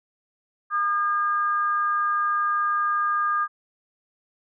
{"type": "tone pair together", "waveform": "sine", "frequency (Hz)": [1213.9, 1619], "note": ["D#6", "G#6"], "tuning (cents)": [-43, -45], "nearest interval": "perfect fourth", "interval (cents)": 498, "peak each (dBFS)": [-21, -28], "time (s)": [0.7, 3.48], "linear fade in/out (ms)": 50, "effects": []}